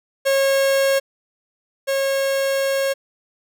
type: tone pair in turn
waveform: 45% pulse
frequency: 545 / 545 Hz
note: C#5 / C#5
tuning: -29 / -29 cents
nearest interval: unison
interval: 0 cents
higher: neither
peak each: -15 / -18 dBFS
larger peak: first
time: 0.25-1 / 1.87-2.94 s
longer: second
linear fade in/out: 20 ms
effects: none